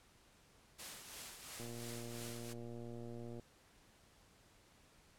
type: noise with tremolo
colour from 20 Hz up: white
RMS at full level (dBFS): -47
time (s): 0.78-2.54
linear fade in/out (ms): 20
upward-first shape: triangle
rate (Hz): 2.9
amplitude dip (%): 55
type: click train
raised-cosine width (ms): 2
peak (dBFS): -37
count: 213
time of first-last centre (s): 1.6-3.397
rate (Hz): 118
effects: pink hiss -67 dBFS RMS until 5.18 s + low-pass 11000 Hz 12 dB/octave